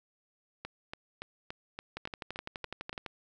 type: two click trains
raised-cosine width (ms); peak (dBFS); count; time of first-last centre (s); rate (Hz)
0.3; -22 / -23; 14 / 9; 1.97-3.062 / 0.65-2.929; 11.9 / 3.51
effects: none